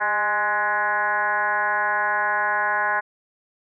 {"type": "tone with frequency modulation", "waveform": "sine", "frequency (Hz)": 1257, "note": "D#6", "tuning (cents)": 17, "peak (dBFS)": -19, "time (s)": [0, 3.01], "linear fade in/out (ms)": 20, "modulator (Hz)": 213, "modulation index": 2.6, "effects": []}